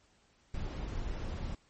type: noise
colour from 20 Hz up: brown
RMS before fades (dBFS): -37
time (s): 0.54-1.55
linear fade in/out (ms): 5
effects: pink hiss -68 dBFS RMS until 1.69 s + MP3 32 kbps